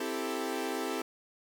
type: chord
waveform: sawtooth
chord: A minor seventh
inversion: first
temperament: equal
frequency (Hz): 261.6 / 329.6 / 392 / 440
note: C4 / E4 / G4 / A4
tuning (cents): 0 / 0 / 0 / 0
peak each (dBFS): -34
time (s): 0-1.02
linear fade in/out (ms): 5
effects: none